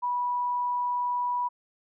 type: tone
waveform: sine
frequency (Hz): 979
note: B5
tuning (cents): -15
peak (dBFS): -25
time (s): 0.02-1.49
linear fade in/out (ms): 20
effects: none